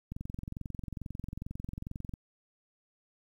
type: click train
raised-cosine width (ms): 5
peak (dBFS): -26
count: 46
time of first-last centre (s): 0.12-2.138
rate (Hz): 22.3
effects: 10-bit